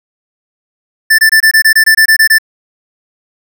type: tone bursts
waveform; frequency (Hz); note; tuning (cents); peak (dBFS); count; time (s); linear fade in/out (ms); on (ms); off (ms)
square; 1767; A6; +7; -4; 12; 1.1-2.385; 10; 86; 23
effects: none